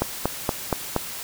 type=click train; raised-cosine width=1 ms; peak=-6 dBFS; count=5; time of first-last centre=0.02-0.963 s; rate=4.24 Hz; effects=white hiss -34 dBFS RMS until 1.23 s